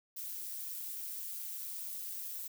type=noise with amplitude modulation; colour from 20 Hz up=violet; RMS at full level=-39 dBFS; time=0.16-2.48 s; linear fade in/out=10 ms; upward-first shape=sine; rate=190 Hz; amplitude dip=65%; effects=none